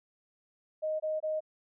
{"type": "tone bursts", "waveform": "sine", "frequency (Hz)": 622.3, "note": "D#5", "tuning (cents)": 0, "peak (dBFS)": -29, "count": 3, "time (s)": [0.82, 1.406], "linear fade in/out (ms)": 20, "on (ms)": 180, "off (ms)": 23, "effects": []}